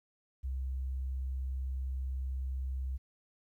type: tone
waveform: sine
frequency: 65.41 Hz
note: C2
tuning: in tune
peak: -33 dBFS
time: 0.43-2.98 s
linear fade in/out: 20 ms
effects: 12-bit